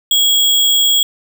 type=tone with sample-and-hold; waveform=sine; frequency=3322 Hz; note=G#7; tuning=in tune; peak=-9 dBFS; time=0.11-1.03 s; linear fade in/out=2 ms; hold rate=11025 Hz; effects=none